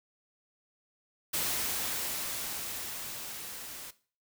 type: noise with level ramp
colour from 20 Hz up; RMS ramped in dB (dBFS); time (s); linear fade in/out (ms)
white; -31 to -44; 1.33-3.91; 10
effects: noise-tail reverb RT60 0.4 s tail -17 dB re dry